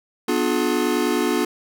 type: chord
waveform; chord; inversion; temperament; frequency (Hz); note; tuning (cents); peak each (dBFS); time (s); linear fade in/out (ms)
square; B diminished seventh; none; just; 246.9 / 296.3 / 355.6 / 426.7; B3 / D4 / F4 / Ab4; 0 / +15 / +31 / +47; -25 / -25 / -24 / -26; 0.28-1.45; 5
effects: none